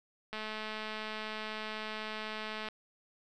click train, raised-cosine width 0.3 ms, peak -24 dBFS, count 510, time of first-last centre 0.33-2.686 s, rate 216 Hz, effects none

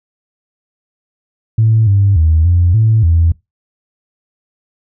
sine tone with pitch steps, 111.1 / 99.5 / 79.7 / 87.4 / 110.7 / 83.3 Hz, A2 / G2 / D#2 / F2 / A2 / E2, +17 / +26 / +42 / +2 / +11 / +19 cents, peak -6 dBFS, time 1.58-3.32 s, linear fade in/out 5 ms, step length 290 ms, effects noise-tail reverb RT60 0.2 s tail -23 dB re dry + tanh soft clip ceiling -2 dBFS

